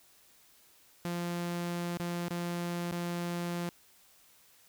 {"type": "tone with dropouts", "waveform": "sawtooth", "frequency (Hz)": 173.4, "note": "F3", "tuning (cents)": -12, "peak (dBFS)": -29, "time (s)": [1.05, 3.69], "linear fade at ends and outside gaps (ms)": 0, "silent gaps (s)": [[1.972, 1.999], [2.283, 2.306], [2.912, 2.922]], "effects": ["white hiss -62 dBFS RMS until 4.68 s"]}